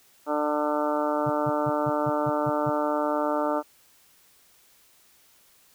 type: harmonic tone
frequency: 149.2 Hz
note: D3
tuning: 28 cents sharp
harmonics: 2 / 3 / 4 / 5 / 6 / 7 / 8 / 9 / 10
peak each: -29 / -34 / -27 / -36 / -30 / -42 / -33 / -35 / -44 dBFS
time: 0.26-3.63 s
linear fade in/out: 50 ms
type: tone bursts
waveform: sine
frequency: 138.6 Hz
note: C#3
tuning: in tune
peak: -26 dBFS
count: 8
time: 1.26-2.7 s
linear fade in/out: 10 ms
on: 40 ms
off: 160 ms
effects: white hiss -59 dBFS RMS until 5.74 s